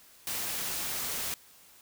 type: noise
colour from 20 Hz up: white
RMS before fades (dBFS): -34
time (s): 0.27-1.34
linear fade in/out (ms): 0
effects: white hiss -57 dBFS RMS until 1.81 s